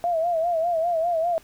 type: tone with vibrato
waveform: sine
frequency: 672 Hz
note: E5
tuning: 33 cents sharp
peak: -20 dBFS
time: 0.04-1.38 s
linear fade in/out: 0 ms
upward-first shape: sine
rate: 5 Hz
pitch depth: 91 cents each way
effects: pink hiss -53 dBFS RMS until 1.43 s